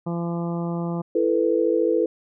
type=harmonic tone; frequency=170.5 Hz; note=F3; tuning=41 cents flat; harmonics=1 / 2 / 3 / 4 / 5 / 6 / 7; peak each=-25 / -31 / -35 / -37 / -39 / -41 / -42 dBFS; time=0.06-1.02 s; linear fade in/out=10 ms
type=chord; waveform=sine; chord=E suspended fourth; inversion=none; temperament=equal with one note detuned; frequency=333.1 / 440 / 493.9 Hz; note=E4 / A4 / B4; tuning=+18 / 0 / 0 cents; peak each=-22 dBFS; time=1.15-2.06 s; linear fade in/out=5 ms
effects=none